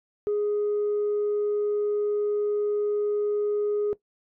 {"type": "tone", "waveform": "sine", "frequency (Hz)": 415.3, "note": "G#4", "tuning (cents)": 0, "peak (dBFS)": -21, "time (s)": [0.27, 3.93], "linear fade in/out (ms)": 0, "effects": ["noise-tail reverb RT60 0.1 s tail -18 dB re dry", "tanh soft clip ceiling -20 dBFS"]}